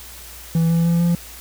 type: tone with pitch steps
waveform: triangle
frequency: 164.81 / 167.11 / 169.44 / 171.81 Hz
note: E3 / E3 / E3 / F3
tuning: 0 / +24 / +48 / -28 cents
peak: -12 dBFS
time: 0.55-1.15 s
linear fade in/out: 2 ms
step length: 150 ms
effects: added 60 Hz sine -42 dBFS peak until 1.4 s + white hiss -39 dBFS RMS until 1.4 s